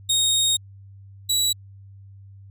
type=tone pair in turn; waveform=25% pulse; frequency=3729 / 3912 Hz; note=A#7 / B7; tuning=0 / -17 cents; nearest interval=minor second; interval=83 cents; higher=second; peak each=-14 / -15 dBFS; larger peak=first; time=0.09-0.57 / 1.29-1.53 s; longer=first; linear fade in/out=10 ms; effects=added 98 Hz sine -42 dBFS peak until 2.5 s